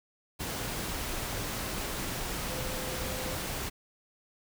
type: tone in noise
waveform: sine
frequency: 514 Hz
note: C5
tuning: 31 cents flat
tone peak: -41 dBFS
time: 2.5-3.36 s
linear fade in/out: 20 ms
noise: pink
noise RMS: -35 dBFS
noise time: 0.39-3.7 s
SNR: -9 dB
effects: none